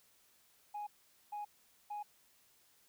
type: tone bursts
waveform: sine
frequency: 830.6 Hz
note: G#5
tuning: in tune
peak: -38 dBFS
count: 3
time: 0.74-2.03 s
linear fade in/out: 10 ms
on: 130 ms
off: 450 ms
effects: tanh soft clip ceiling -37 dBFS + white hiss -69 dBFS RMS until 2.88 s